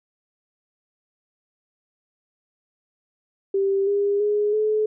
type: tone with pitch steps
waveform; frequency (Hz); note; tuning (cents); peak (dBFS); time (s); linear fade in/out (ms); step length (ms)
sine; 392 / 404 / 416.3 / 429; G4 / G#4 / G#4 / A4; 0 / -48 / +4 / -44; -18; 3.54-4.86; 5; 330
effects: none